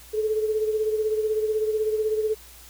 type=beating tone pair; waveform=sine; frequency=430.9 / 446.9 Hz; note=A4 / A4; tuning=-36 / +27 cents; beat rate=16 Hz; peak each=-22 / -30 dBFS; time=0.13-2.35 s; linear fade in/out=20 ms; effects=added 60 Hz sine -50 dBFS peak until 2.69 s + white hiss -48 dBFS RMS until 2.69 s